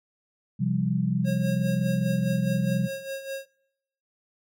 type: chord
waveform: sine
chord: C suspended fourth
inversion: none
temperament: equal with one note detuned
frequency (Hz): 130.81 / 171.61 / 196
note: C3 / F3 / G3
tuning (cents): 0 / -30 / 0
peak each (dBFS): -27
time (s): 0.59-2.88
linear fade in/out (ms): 20
type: tone with tremolo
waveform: square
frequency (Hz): 542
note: C#5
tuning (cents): -39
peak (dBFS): -30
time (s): 1.24-3.46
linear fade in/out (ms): 50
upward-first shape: sine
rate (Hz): 4.9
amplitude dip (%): 65
effects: noise-tail reverb RT60 0.8 s tail -24 dB re dry